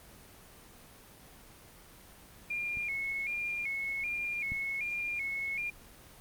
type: tone with vibrato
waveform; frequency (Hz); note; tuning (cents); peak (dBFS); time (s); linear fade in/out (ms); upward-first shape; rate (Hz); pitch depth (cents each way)
sine; 2294; D7; -41; -32; 2.5-5.7; 5; square; 1.3; 81
type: clicks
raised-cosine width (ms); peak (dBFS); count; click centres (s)
5; -34 / -27; 2; 2.772 / 4.52
effects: pink hiss -54 dBFS RMS until 6.2 s + Opus 24 kbps